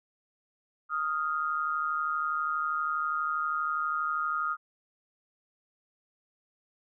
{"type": "tone pair together", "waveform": "sine", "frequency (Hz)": [1244.5, 1396.9], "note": ["D#6", "F6"], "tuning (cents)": [0, 0], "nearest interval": "major second", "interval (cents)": 200, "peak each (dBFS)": [-29, -32], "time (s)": [0.89, 4.57], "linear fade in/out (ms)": 50, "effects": []}